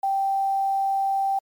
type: tone with quantisation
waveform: sine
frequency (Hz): 782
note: G5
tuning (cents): -4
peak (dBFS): -20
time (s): 0.03-1.39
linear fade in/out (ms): 5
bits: 8
effects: MP3 96 kbps